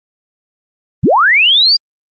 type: linear sweep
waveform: sine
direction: up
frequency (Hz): 77.9 to 4853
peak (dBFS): -6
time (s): 1.03-1.77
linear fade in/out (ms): 10
effects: Opus 24 kbps